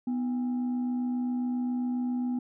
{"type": "tone with frequency modulation", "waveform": "sine", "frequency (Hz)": 247.8, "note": "B3", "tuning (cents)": 6, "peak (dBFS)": -26, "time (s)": [0.07, 2.39], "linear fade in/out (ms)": 5, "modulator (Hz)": 563, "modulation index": 0.22, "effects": ["tanh soft clip ceiling -22 dBFS"]}